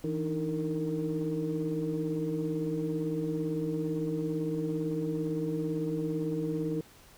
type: tone cluster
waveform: sine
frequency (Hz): 162.9 / 298.9 / 316.7 / 461.1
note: E3 / D4 / D#4 / A#4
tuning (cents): -20 / +31 / +31 / -19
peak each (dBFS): -33 / -37 / -33 / -34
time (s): 0.04-6.81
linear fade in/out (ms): 2
effects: tanh soft clip ceiling -21 dBFS + pink hiss -56 dBFS RMS until 7.17 s